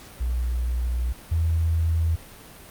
sine tone pair in turn, 60.6 / 81.8 Hz, B1 / E2, -32 / -13 cents, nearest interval perfect fourth, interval 519 cents, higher second, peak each -22 / -19 dBFS, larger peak second, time 0.2-1.13 / 1.31-2.16 s, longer first, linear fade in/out 10 ms, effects pink hiss -45 dBFS RMS until 2.7 s + Opus 48 kbps

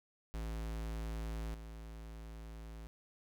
square tone with level steps, 55 Hz, A1, in tune, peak -39 / -47 dBFS, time 0.34-2.87 s, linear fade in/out 0 ms, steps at 1.54 s, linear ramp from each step 2 ms, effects none

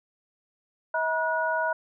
sine tone cluster, 640 / 960 / 1460 Hz, D#5 / B5 / F#6, +49 / -49 / -24 cents, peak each -28 dBFS, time 0.94-1.73 s, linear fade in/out 5 ms, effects none

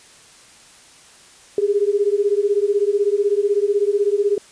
sine beating tone pair, 399.7 / 415.7 Hz, G4 / G#4, +34 / +2 cents, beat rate 16 Hz, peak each -18 dBFS, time 1.58-4.38 s, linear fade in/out 2 ms, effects white hiss -47 dBFS RMS until 4.51 s + resampled to 22050 Hz

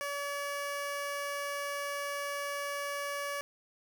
15% pulse tone, 570 Hz, C#5, 48 cents sharp, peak -28 dBFS, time 0.01-3.41 s, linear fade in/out 0 ms, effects none

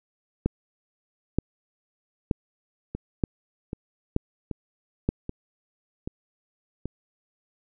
two click trains, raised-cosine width 3 ms, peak -18 / -9 dBFS, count 6 / 6, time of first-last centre 2.95-6.856 / 0.46-5.09 s, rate 1.28 / 1.08 Hz, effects none

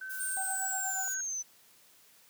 sine tone with vibrato, 1528 Hz, G6, 45 cents flat, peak -38 dBFS, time 0.01-1.21 s, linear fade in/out 5 ms, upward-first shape sine, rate 3.7 Hz, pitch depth 10 cents each way
violet noise, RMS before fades -42 dBFS, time 0.09-1.15 s, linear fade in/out 20 ms
sine linear sweep, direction down, 8910 to 5990 Hz, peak -33 dBFS, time 0.19-1.43 s, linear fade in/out 20 ms
sine tone with tremolo, 766 Hz, G5, 40 cents flat, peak -35 dBFS, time 0.37-1.08 s, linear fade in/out 0 ms, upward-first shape sine, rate 8.4 Hz, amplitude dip 75%
effects white hiss -61 dBFS RMS until 2.29 s + high-pass 80 Hz 12 dB/octave

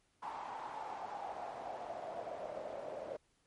pink noise with band-pass filter sweep, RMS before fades -44 dBFS, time 0.22-3.17 s, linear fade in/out 10 ms, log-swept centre 940 to 560 Hz, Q 5.6, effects pink hiss -75 dBFS RMS until 3.46 s + MP3 48 kbps

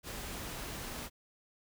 sine tone in noise, 240 Hz, B3, 49 cents flat, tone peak -50 dBFS, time 0.81-1.07 s, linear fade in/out 50 ms, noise pink, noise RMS -42 dBFS, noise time 0.03-1.1 s, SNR -11 dB, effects none

